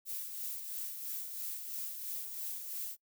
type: noise with tremolo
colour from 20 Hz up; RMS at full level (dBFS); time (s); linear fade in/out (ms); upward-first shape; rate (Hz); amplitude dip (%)
violet; -39; 0.05-2.97; 50; sine; 3; 45
effects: noise-tail reverb RT60 0.1 s tail -23 dB re dry